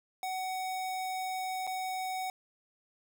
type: tone with dropouts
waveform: square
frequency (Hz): 749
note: F#5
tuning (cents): +21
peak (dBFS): -34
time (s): 0.23-2.3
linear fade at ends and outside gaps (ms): 1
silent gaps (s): 1.668-1.674
effects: none